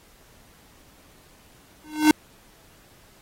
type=tone with exponential growth; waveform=square; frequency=305.8 Hz; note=D#4; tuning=30 cents flat; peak=-10 dBFS; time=1.84-2.11 s; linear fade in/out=2 ms; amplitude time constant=58 ms; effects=pink hiss -55 dBFS RMS until 3.21 s + AAC 48 kbps